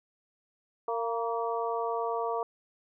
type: harmonic tone with a mistuned harmonic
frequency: 230 Hz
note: A#3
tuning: 23 cents flat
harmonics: 2 / 3 / 4 / 5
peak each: -32 / -34 / -35 / -36 dBFS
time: 0.88-2.43 s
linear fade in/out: 2 ms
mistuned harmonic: 4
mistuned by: +41 cents
effects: none